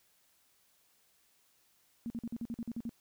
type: tone bursts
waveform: sine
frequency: 233.1 Hz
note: A#3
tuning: in tune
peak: -35 dBFS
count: 10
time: 2.06-2.893 s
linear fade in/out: 0 ms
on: 41 ms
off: 47 ms
effects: white hiss -70 dBFS RMS until 3 s